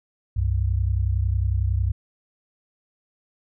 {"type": "tone pair together", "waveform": "sine", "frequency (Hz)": [65.5, 96.48], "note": ["C2", "G2"], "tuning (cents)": [2, -27], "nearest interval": "perfect fifth", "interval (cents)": 671, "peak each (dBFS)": -22, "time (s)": [0.36, 1.92], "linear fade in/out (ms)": 10, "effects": []}